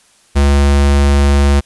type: tone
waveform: square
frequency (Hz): 70.5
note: C#2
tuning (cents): +30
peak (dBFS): -8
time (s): 0.35-1.61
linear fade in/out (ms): 20
effects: white hiss -50 dBFS RMS until 1.65 s + resampled to 24000 Hz